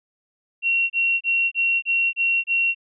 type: tone bursts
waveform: sine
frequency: 2736 Hz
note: F7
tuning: 36 cents flat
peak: -17 dBFS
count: 7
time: 0.62-2.748 s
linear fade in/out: 50 ms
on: 280 ms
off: 28 ms
effects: none